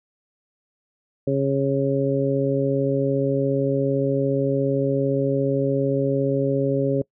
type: harmonic tone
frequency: 137.4 Hz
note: C#3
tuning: 15 cents flat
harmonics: 1 / 2 / 3 / 4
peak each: -24 / -24 / -24 / -24 dBFS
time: 1.27-7.02 s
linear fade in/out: 5 ms
effects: noise-tail reverb RT60 0.1 s tail -24 dB re dry